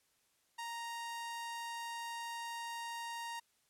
sawtooth tone, 932.3 Hz, A#5, in tune, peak -37 dBFS, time 0.58-3.4 s, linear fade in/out 10 ms, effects white hiss -75 dBFS RMS until 3.69 s + low-pass 12000 Hz 12 dB/octave

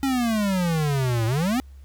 square exponential two-way sweep, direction down then up, 277.2 to 110 to 270.8 Hz, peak -21 dBFS, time 0.03-1.6 s, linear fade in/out 0 ms, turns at 1.26 s, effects added 68 Hz sine -41 dBFS peak until 1.84 s + pink hiss -63 dBFS RMS until 1.84 s

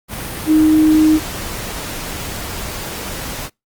sine tone in noise, 311.1 Hz, D#4, in tune, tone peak -8 dBFS, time 0.46-1.2 s, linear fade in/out 50 ms, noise pink, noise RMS -26 dBFS, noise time 0.08-3.5 s, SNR +15 dB, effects noise-tail reverb RT60 0.2 s tail -26 dB re dry + Opus 32 kbps

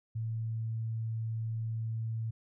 sine tone, 112.4 Hz, A2, 37 cents sharp, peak -32 dBFS, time 0.15-2.31 s, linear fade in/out 10 ms, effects none

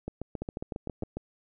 two click trains, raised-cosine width 2 ms, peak -20 / -21 dBFS, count 5 / 9, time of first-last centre 0.42-1.024 / 0.08-1.17 s, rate 6.62 / 7.34 Hz, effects none

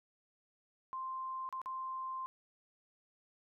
sine tone with dropouts, 1046.5 Hz, C6, in tune, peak -38 dBFS, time 0.93-2.26 s, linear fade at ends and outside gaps 0 ms, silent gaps 1.49-1.526 / 1.616-1.659 s, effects none

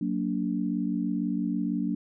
sine chord, Gb augmented, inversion none, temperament just, 185 / 231.2 / 289.1 Hz, Gb3 / Bb3 / D4, 0 / -14 / -27 cents, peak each -30 dBFS, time 0.01-1.95 s, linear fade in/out 5 ms, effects none

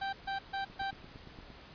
30% pulse tone bursts, 783 Hz, G5, 2 cents flat, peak -31 dBFS, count 4, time 0.01-0.91 s, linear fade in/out 10 ms, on 120 ms, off 140 ms
click train, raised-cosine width 3 ms, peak -37 dBFS, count 8, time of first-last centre 0.7-1.503 s, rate 8.72 Hz
effects pink hiss -53 dBFS RMS until 1.74 s + resampled to 11025 Hz

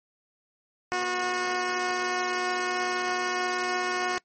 10% pulse tone pair together, 243.2 / 363.2 Hz, B3 / F#4, -26 / -32 cents, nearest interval perfect fifth, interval 694 cents, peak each -30 / -18 dBFS, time 0.92-4.18 s, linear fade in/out 0 ms, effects noise-tail reverb RT60 0.1 s tail -21 dB re dry + MP3 32 kbps

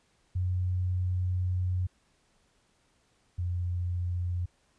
sine tone pair in turn, 91 / 88.56 Hz, F#2 / F2, -28 / +25 cents, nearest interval unison, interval 47 cents, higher first, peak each -26 / -28 dBFS, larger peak first, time 0.35-1.87 / 3.38-4.46 s, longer first, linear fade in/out 10 ms, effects pink hiss -69 dBFS RMS until 4.78 s + resampled to 22050 Hz

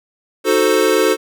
square chord, D# diminished seventh, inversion none, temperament equal, 311.1 / 370 / 440 / 523.3 Hz, D#4 / F#4 / A4 / C5, 0 / 0 / 0 / 0 cents, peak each -21 / -18 / -16 / -19 dBFS, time 0.44-1.17 s, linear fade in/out 50 ms, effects none

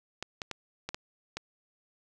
clicks, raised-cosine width 0.2 ms, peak -18 dBFS, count 6, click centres 0.226 / 0.418 / 0.513 / 0.89 / 0.945 / 1.37 s, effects none

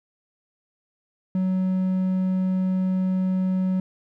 triangle tone, 186.5 Hz, F#3, 14 cents sharp, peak -18 dBFS, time 1.35-3.8 s, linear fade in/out 2 ms, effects none

